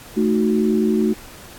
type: chord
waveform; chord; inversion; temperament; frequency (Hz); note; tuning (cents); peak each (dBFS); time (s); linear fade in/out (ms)
sine; D# diminished; second; equal; 220 / 311.1 / 370; A3 / D#4 / F#4; 0 / 0 / 0; -17 / -22 / -20; 0.16-1.14; 20
effects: pink hiss -41 dBFS RMS until 1.58 s + AAC 64 kbps